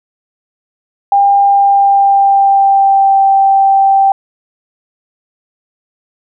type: tone with pitch glide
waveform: sine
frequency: 800 to 782.2 Hz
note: G5 to G5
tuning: +35 to -4 cents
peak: -5 dBFS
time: 1.12-4.12 s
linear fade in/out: 2 ms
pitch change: -39 cents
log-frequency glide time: 1.38-3.18 s
effects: none